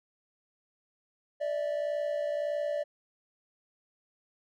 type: tone pair together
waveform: triangle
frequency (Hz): 587.3 / 649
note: D5 / E5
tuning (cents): 0 / -27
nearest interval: major second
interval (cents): 173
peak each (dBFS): -28 / -34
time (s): 1.4-2.84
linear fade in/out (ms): 20
effects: none